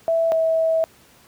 sine tone pair in turn, 659.3 / 648.7 Hz, E5 / E5, 0 / -28 cents, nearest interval unison, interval 28 cents, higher first, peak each -16 dBFS, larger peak neither, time 0.08-0.32 / 0.32-0.84 s, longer second, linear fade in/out 0 ms, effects pink hiss -52 dBFS RMS until 1.27 s + high-pass 80 Hz 12 dB/octave

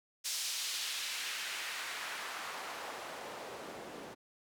white noise with band-pass filter sweep, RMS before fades -41 dBFS, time 0.24-4.15 s, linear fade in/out 20 ms, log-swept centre 5300 to 330 Hz, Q 1, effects none

